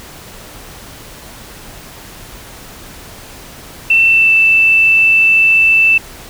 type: tone with pitch glide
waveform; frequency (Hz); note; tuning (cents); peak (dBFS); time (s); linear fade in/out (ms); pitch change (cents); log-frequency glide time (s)
sine; 2682 to 2653; E7 to E7; +29 to +10; -6; 3.9-5.98; 5; -19; 4.06-4.33
effects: pink hiss -34 dBFS RMS until 6.29 s